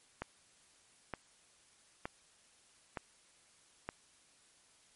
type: click train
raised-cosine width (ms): 0.5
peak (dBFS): -23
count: 5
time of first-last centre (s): 0.22-3.89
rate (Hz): 1.09
effects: white hiss -66 dBFS RMS until 4.95 s + MP3 48 kbps